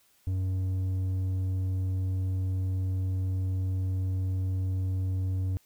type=tone with low-pass filter; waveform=square; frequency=93.6 Hz; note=F#2; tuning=20 cents sharp; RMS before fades=-29 dBFS; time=0.27-5.57 s; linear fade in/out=0 ms; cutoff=210 Hz; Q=0.52; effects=white hiss -65 dBFS RMS until 5.65 s